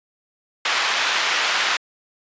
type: band-pass noise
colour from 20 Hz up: pink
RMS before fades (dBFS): -21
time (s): 0.65-1.77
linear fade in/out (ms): 5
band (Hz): 1200 to 4200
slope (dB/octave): 12
effects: resampled to 16000 Hz